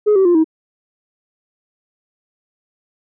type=tone with pitch steps; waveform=sine; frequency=420.6 / 383.5 / 349.6 / 318.8 Hz; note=G#4 / G4 / F4 / D#4; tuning=+22 / -38 / +2 / +42 cents; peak=-7 dBFS; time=0.06-0.444 s; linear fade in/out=20 ms; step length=96 ms; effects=tanh soft clip ceiling -7 dBFS